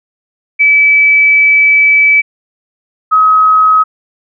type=tone pair in turn; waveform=sine; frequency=2300 / 1272.3 Hz; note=D7 / D#6; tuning=-37 / +38 cents; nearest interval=minor seventh; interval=1025 cents; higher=first; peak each=-4 dBFS; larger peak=neither; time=0.59-2.22 / 3.11-3.84 s; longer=first; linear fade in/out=20 ms; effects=none

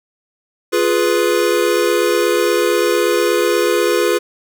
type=chord; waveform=square; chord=F diminished; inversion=none; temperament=equal with one note detuned; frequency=349.2 / 417.7 / 493.9 Hz; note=F4 / Ab4 / Cb5; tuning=0 / +10 / 0 cents; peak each=-18 dBFS; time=0.72-4.19 s; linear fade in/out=20 ms; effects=none

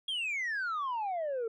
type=exponential sweep; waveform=sine; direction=down; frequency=3322 to 440 Hz; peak=-29 dBFS; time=0.08-1.48 s; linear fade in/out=5 ms; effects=tanh soft clip ceiling -30 dBFS

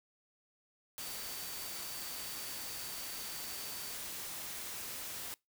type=tone in noise; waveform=sine; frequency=4589 Hz; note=D8; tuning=41 cents flat; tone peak=-50 dBFS; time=1-3.94 s; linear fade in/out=0 ms; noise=white; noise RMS=-43 dBFS; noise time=0.98-5.34 s; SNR=-10 dB; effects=noise-tail reverb RT60 0.2 s tail -24 dB re dry

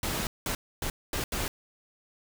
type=noise bursts at uneven times; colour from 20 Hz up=pink; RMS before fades=-31 dBFS; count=5; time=0.03-0.27 / 0.46-0.55 / 0.82-0.9 / 1.13-1.24 / 1.32-1.48 s; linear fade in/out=2 ms; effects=none

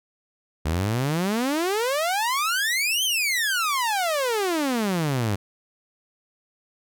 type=exponential two-way sweep; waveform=sawtooth; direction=up then down; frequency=73.42 to 3207 to 96 Hz; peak=-18 dBFS; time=0.65-5.36 s; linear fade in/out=10 ms; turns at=3.04 s; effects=none

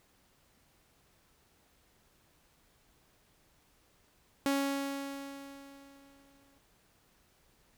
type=tone with exponential decay; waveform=sawtooth; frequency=277.2 Hz; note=C#4; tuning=in tune; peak=-23 dBFS; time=4.46-6.58 s; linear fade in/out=0 ms; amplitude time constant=460 ms; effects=pink hiss -68 dBFS RMS until 7.77 s

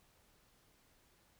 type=silence; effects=pink hiss -70 dBFS RMS until 1.39 s

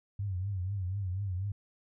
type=tone with vibrato; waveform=sine; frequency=95.5 Hz; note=G2; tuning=45 cents flat; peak=-31 dBFS; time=0.19-1.52 s; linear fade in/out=5 ms; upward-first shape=triangle; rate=4.1 Hz; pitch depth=140 cents each way; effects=none

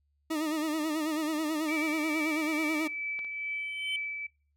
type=tone with vibrato; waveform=40% pulse; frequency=310 Hz; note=D#4; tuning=6 cents flat; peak=-28 dBFS; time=0.3-2.88 s; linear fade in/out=10 ms; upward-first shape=sine; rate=9.2 Hz; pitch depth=73 cents each way
type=tone with tremolo; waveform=sine; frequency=2307 Hz; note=D7; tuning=31 cents flat; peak=-31 dBFS; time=1.68-4.27 s; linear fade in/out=10 ms; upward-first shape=triangle; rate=2.3 Hz; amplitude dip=40%
type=clicks; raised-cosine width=0.3 ms; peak=-30 / -36 dBFS; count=2; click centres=3.191 / 3.247 s
type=tone with exponential growth; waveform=triangle; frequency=3062 Hz; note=G7; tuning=41 cents flat; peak=-29 dBFS; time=3.31-3.96 s; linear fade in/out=2 ms; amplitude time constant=140 ms
effects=noise-tail reverb RT60 0.4 s tail -24 dB re dry + added 72 Hz sine -70 dBFS peak until 4.56 s

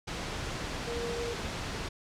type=tone in noise; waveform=sine; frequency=471.5 Hz; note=A#4; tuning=20 cents sharp; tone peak=-34 dBFS; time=0.87-1.34 s; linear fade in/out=10 ms; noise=pink; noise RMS=-36 dBFS; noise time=0.07-1.89 s; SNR=-1 dB; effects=low-pass 6000 Hz 12 dB/octave

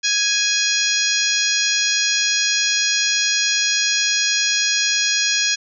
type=harmonic tone with a mistuned harmonic; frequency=830.6 Hz; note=G#5; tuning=in tune; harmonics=2 / 3 / 4 / 5 / 6 / 7 / 8; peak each=-24 / -24 / -24 / -24 / -24 / -24 / -24 dBFS; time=0.03-5.56 s; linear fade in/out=20 ms; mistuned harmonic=7; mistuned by=-40 cents; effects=none

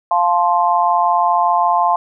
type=chord; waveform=sine; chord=F major; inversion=none; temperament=just; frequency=698.5 / 873.1 / 1047.7 Hz; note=F5 / A5 / C6; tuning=0 / -14 / +2 cents; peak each=-16 dBFS; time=0.11-1.96 s; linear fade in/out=2 ms; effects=none

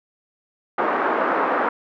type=band-pass noise; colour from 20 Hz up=white; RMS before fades=-21 dBFS; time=0.78-1.69 s; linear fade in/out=5 ms; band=270 to 1400 Hz; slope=24 dB/octave; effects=none

